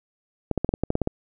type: clicks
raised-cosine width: 2 ms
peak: -9 dBFS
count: 10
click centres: 0.513 / 0.577 / 0.646 / 0.691 / 0.739 / 0.836 / 0.904 / 0.954 / 1.017 / 1.074 s
effects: none